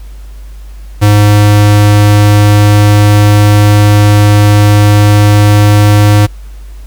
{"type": "tone", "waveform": "square", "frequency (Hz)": 103.83, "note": "G#2", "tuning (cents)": 0, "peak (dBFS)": -3, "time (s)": [1.01, 6.27], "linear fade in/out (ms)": 20, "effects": ["added 50 Hz sine -24 dBFS peak until 6.86 s", "pink hiss -43 dBFS RMS until 6.86 s"]}